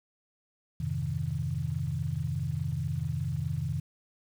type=chord; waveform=sine; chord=F minor seventh; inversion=none; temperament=equal; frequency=87.31 / 103.83 / 130.81 / 155.56 Hz; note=F2 / Ab2 / C3 / Eb3; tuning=0 / 0 / 0 / 0 cents; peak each=-36 / -38 / -33 / -33 dBFS; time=0.8-3.8 s; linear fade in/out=5 ms; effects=9-bit